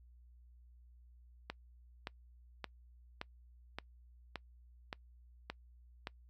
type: click train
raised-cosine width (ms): 0.3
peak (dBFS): -24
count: 9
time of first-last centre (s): 1.5-6.071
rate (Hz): 1.75
effects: noise-tail reverb RT60 0.1 s tail -24 dB re dry + added 60 Hz sine -58 dBFS peak until 6.29 s